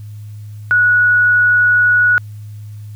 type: tone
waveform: sine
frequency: 1464 Hz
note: F#6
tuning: 19 cents flat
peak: -8 dBFS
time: 0.71-2.18 s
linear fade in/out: 0 ms
effects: added 105 Hz sine -28 dBFS peak until 2.95 s + white hiss -53 dBFS RMS until 2.95 s